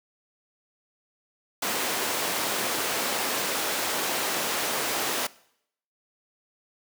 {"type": "high-pass noise", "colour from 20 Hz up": "pink", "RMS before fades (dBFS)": -28, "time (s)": [1.62, 5.27], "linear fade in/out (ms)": 5, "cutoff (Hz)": 370, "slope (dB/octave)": 12, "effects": ["noise-tail reverb RT60 0.7 s tail -21 dB re dry"]}